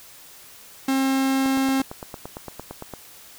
45% pulse tone, 267.5 Hz, C4, 38 cents sharp, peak -19 dBFS, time 0.88-1.82 s, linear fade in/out 5 ms
click train, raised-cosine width 1 ms, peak -19 dBFS, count 14, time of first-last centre 1.46-2.937 s, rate 8.8 Hz
effects white hiss -46 dBFS RMS until 3.38 s

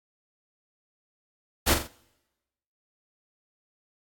pink noise with echo, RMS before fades -21 dBFS, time 1.66-1.75 s, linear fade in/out 20 ms, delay 43 ms, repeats 3, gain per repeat -7 dB, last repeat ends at 1.879 s, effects noise-tail reverb RT60 1.0 s tail -25 dB re dry + AAC 64 kbps

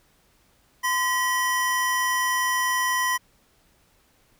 square tone pair together, 1024 / 1933.1 Hz, C6 / B6, -38 / -38 cents, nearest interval major seventh, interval 1100 cents, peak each -25 dBFS, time 0.83-3.18 s, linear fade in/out 20 ms, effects pink hiss -62 dBFS RMS until 4.39 s

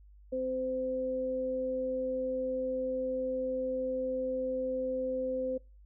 sine tone pair together, 259.4 / 515.8 Hz, C4 / C5, -15 / -25 cents, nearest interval octave, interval 1190 cents, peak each -38 / -31 dBFS, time 0.32-5.58 s, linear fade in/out 10 ms, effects noise-tail reverb RT60 0.3 s tail -24 dB re dry + added 50 Hz sine -53 dBFS peak until 5.85 s

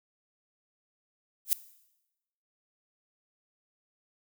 violet noise with exponential growth, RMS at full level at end -20 dBFS, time 1.45-1.53 s, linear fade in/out 0 ms, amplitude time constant 16 ms, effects noise-tail reverb RT60 0.9 s tail -17 dB re dry

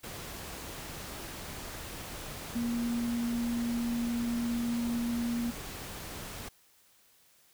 sine tone in noise, 236.2 Hz, A#3, 23 cents sharp, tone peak -29 dBFS, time 2.55-5.51 s, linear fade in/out 10 ms, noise pink, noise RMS -42 dBFS, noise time 0.03-6.49 s, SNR +10 dB, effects white hiss -64 dBFS RMS until 7.53 s

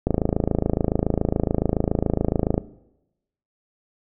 click train, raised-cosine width 2 ms, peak -6 dBFS, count 69, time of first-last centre 0.07-2.579 s, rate 27.1 Hz, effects noise-tail reverb RT60 0.9 s tail -18 dB re dry

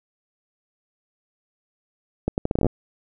accelerating click train, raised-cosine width 2 ms, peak -8 dBFS, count 11, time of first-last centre 2.28-2.666 s, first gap 99 ms, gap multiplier 0.76, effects none

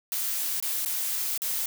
blue noise with dropouts, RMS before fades -29 dBFS, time 0.12-1.66 s, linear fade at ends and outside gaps 1 ms, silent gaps 0.601-0.625 / 0.85-0.859 / 1.377-1.419 s, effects none

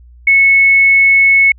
sine tone, 2200 Hz, C#7, 14 cents flat, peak -5 dBFS, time 0.27-1.52 s, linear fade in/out 5 ms, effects added 60 Hz sine -37 dBFS peak until 1.58 s

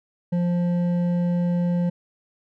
sine tone with hard clipping, 175.1 Hz, F3, 5 cents sharp, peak -21 dBFS, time 0.32-1.9 s, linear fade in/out 10 ms, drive 7 dB, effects none

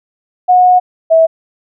sine tone pair in turn, 728 / 650.5 Hz, F#5 / E5, -28 / -23 cents, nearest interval major second, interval 195 cents, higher first, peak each -4 dBFS, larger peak neither, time 0.48-0.8 / 1.1-1.27 s, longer first, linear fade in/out 20 ms, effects none

